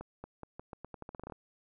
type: accelerating click train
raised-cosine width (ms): 1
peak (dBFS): -29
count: 15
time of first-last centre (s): 0.01-1.322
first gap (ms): 230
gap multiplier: 0.84
effects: none